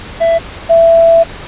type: tone pair in turn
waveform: triangle / sine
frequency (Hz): 665 / 665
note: E5 / E5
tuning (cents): +15 / +15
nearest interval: unison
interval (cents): 0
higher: neither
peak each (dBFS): -5 / -3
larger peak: second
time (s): 0.2-0.39 / 0.69-1.24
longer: second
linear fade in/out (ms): 20
effects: pink hiss -28 dBFS RMS until 1.47 s + resampled to 8000 Hz